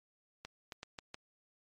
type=clicks; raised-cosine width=0.2 ms; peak=-26 dBFS; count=5; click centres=0.45 / 0.722 / 0.831 / 0.988 / 1.144 s; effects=MP3 64 kbps